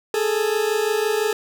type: tone pair together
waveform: 40% pulse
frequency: 416.3 / 442.2 Hz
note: G#4 / A4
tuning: +4 / +9 cents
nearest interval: minor second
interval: 105 cents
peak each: -21 dBFS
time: 0.14-1.33 s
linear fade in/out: 2 ms
effects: none